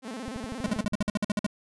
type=tone with vibrato; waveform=sawtooth; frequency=239.3 Hz; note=A#3; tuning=46 cents sharp; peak=-31 dBFS; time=0.02-0.85 s; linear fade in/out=50 ms; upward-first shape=square; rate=17 Hz; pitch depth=160 cents each way
type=click train; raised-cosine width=5 ms; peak=-27 dBFS; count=11; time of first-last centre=0.28-1.086 s; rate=12.4 Hz
type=tone bursts; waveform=square; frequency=207.7 Hz; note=G#3; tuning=in tune; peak=-24 dBFS; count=12; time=0.64-1.465 s; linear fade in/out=2 ms; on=22 ms; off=51 ms
effects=resampled to 24000 Hz